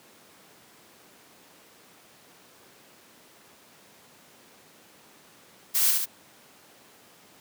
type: noise with echo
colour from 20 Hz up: blue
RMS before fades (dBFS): -23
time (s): 5.74-5.92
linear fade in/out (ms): 20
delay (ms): 70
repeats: 2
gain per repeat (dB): -3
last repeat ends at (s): 6.06
effects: pink hiss -54 dBFS RMS until 7.4 s + high-pass 200 Hz 12 dB/octave

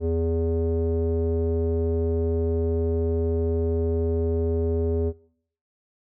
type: tone with low-pass filter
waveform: square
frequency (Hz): 82.41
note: E2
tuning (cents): 0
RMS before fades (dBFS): -24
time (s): 0-5.13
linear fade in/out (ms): 50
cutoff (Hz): 450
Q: 5.6
effects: noise-tail reverb RT60 0.6 s tail -20 dB re dry

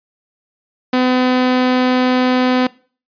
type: tone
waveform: sawtooth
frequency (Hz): 253.3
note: B3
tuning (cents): +44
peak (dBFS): -8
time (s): 0.93-2.67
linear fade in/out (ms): 5
effects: noise-tail reverb RT60 0.4 s tail -21 dB re dry + resampled to 11025 Hz

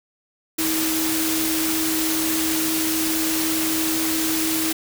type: tone in noise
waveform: sine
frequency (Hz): 319.7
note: D#4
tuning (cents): +47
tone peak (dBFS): -23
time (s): 0.58-4.73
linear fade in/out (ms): 10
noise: white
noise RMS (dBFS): -24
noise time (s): 0.58-4.73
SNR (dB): -2
effects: none

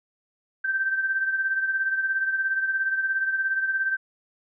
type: beating tone pair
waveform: sine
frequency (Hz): 1558 / 1575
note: G6 / G6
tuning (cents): -11 / +8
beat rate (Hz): 17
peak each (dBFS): -23 / -31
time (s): 0.64-3.97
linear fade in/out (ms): 10
effects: none

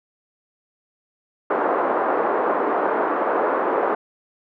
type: band-pass noise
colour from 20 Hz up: pink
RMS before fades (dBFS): -21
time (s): 1.5-3.95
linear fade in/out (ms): 5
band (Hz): 350 to 1300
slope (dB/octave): 24
effects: none

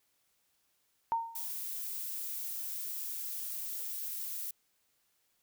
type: tone with exponential decay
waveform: sine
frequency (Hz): 917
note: A#5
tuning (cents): -29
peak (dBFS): -25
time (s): 1.12-1.51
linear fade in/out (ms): 0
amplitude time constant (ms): 83
type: noise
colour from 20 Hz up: violet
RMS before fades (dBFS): -39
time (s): 1.35-4.51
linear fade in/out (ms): 5
effects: white hiss -75 dBFS RMS until 5.42 s

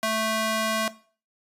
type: tone with high-pass filter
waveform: square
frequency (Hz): 220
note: A3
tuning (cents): 0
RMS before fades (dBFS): -25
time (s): 0.03-0.88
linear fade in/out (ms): 0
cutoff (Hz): 580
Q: 0.81
effects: noise-tail reverb RT60 0.4 s tail -17 dB re dry + resampled to 32000 Hz

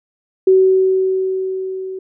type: tone with level ramp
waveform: sine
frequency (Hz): 377.8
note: F#4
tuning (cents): +36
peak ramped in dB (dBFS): -6 to -24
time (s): 0.47-1.99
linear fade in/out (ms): 5
effects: none

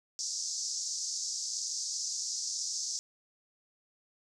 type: band-pass noise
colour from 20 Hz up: white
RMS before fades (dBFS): -36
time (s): 0.19-2.99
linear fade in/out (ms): 0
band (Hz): 4900 to 6900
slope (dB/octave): 48
effects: none

